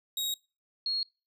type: tone pair in turn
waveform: sawtooth / sine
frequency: 3787 / 4295 Hz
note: A#7 / C8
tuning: +27 / +44 cents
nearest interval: major second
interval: 217 cents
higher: second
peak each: -27 / -28 dBFS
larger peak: first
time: 0.17-0.34 / 0.86-1.03 s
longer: neither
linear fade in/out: 2 ms
effects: noise-tail reverb RT60 0.3 s tail -22 dB re dry